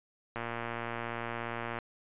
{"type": "click train", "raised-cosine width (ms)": 0.5, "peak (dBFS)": -21, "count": 168, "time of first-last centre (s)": [0.36, 1.787], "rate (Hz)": 117, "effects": ["resampled to 8000 Hz"]}